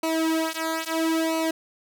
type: tone with flanger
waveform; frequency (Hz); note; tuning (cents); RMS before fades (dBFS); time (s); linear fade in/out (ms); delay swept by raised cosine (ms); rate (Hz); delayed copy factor
sawtooth; 323.1; E4; -35; -25; 0.03-1.51; 5; 0.58 to 3.48; 0.75; -1
effects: none